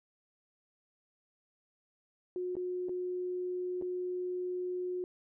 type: tone with dropouts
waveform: sine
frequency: 362 Hz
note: F#4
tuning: 38 cents flat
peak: -33 dBFS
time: 2.36-5.04 s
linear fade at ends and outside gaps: 1 ms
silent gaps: 2.554-2.567 / 2.886-2.893 / 3.814-3.822 s
effects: none